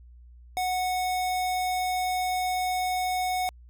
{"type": "tone", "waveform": "square", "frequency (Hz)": 736, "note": "F#5", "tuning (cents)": -9, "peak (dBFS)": -26, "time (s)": [0.57, 3.49], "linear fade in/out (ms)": 0, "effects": ["added 60 Hz sine -47 dBFS peak until 3.69 s", "AAC 64 kbps"]}